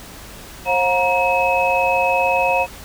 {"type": "tone cluster", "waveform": "sine", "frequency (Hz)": [536, 717, 943, 2569], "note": ["C5", "F5", "A#5", "E7"], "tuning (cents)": [42, 45, 20, -45], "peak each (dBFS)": -20, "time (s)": [0.65, 2.67], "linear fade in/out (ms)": 50, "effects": ["added 50 Hz sine -43 dBFS peak until 2.84 s", "pink hiss -38 dBFS RMS until 2.84 s"]}